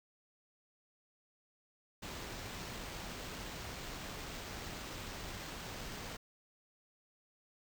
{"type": "noise with sample-and-hold", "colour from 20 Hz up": "pink", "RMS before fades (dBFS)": -45, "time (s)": [2.02, 6.17], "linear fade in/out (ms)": 10, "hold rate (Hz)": 11025, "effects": []}